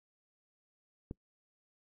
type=click; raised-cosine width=3 ms; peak=-27 dBFS; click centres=1.111 s; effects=noise-tail reverb RT60 0.1 s tail -25 dB re dry